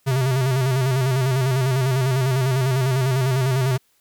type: tone with vibrato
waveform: square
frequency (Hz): 130.81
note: C3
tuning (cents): 0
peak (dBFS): -18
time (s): 0.06-3.78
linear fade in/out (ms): 20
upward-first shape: square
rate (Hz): 10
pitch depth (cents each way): 59
effects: white hiss -63 dBFS RMS until 4 s